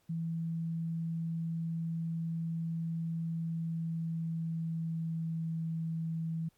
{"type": "tone with pitch glide", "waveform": "sine", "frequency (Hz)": [164.81, 162.92], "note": ["E3", "E3"], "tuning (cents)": [0, -20], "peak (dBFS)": -32, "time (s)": [0.09, 6.49], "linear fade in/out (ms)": 10, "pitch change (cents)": -20, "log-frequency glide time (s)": [3.29, 5.59], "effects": ["pink hiss -72 dBFS RMS until 6.57 s", "MP3 96 kbps"]}